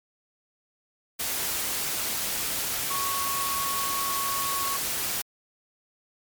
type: tone in noise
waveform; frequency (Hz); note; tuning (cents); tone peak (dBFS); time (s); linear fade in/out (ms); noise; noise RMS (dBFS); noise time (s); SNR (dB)
sine; 1108.7; C#6; 0; -29; 2.9-4.77; 10; white; -29; 1.19-5.22; -3
effects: MP3 96 kbps